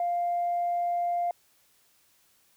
sine tone, 698.5 Hz, F5, in tune, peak -24 dBFS, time 0-1.31 s, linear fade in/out 2 ms, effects tanh soft clip ceiling -21 dBFS + white hiss -65 dBFS RMS until 2.56 s

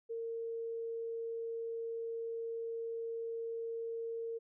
sine tone, 458.4 Hz, A#4, 29 cents flat, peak -37 dBFS, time 0.09-4.39 s, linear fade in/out 20 ms, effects none

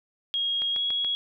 sine tone with pitch glide, 3273 to 3326 Hz, G#7 to G#7, -26 to +2 cents, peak -24 dBFS, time 0.34-1.15 s, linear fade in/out 0 ms, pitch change +28 cents, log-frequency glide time 0.72-0.77 s
click train, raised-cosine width 0.3 ms, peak -23 dBFS, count 4, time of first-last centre 0.62-1.047 s, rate 7.03 Hz
effects none

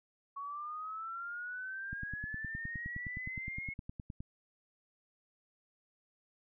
sine linear sweep, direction up, 1108.7 to 2181 Hz, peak -39 dBFS, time 0.36-3.74 s, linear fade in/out 10 ms
click train, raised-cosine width 5 ms, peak -30 dBFS, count 23, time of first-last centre 1.93-4.205 s, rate 9.67 Hz
effects none

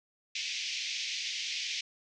pink band-pass noise, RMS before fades -36 dBFS, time 0.35-1.81 s, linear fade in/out 5 ms, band 2200 to 6200 Hz, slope 48 dB/octave, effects none

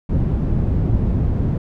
white low-pass noise, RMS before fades -18 dBFS, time 0.09-1.58 s, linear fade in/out 5 ms, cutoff 140 Hz, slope 12 dB/octave, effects none

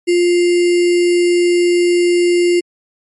sine tone with sample-and-hold, 350.6 Hz, F4, 7 cents sharp, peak -9 dBFS, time 0.07-2.61 s, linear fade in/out 20 ms, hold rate 2450 Hz, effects MP3 48 kbps

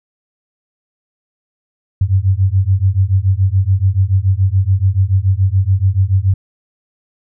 sine beating tone pair, 92.5 / 99.5 Hz, F#2 / G2, 0 / +26 cents, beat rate 7 Hz, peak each -13 dBFS, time 2.01-6.34 s, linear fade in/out 5 ms, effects none

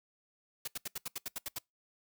white noise bursts, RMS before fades -38 dBFS, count 10, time 0.65-1.586 s, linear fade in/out 5 ms, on 27 ms, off 74 ms, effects noise-tail reverb RT60 0.2 s tail -26 dB re dry

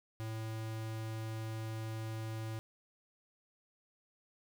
square tone, 110.9 Hz, A2, 14 cents sharp, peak -39 dBFS, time 0.2-2.59 s, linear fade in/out 0 ms, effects 12-bit

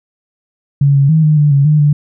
sine tone with pitch steps, 140.9 / 138.9 / 158.7 / 152.9 / 147.7 / 139.8 / 151.7 / 146.8 Hz, C#3 / C#3 / D#3 / D#3 / D3 / C#3 / D#3 / D3, +29 / +4 / +35 / -30 / +10 / +15 / -44 / 0 cents, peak -6 dBFS, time 0.81-1.93 s, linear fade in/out 5 ms, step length 140 ms, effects none

